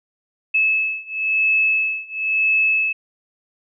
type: beating tone pair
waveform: sine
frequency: 2600 / 2600.98 Hz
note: E7 / E7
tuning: -24 / -24 cents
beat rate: 0.98 Hz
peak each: -20 / -19 dBFS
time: 0.54-2.93 s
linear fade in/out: 10 ms
effects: none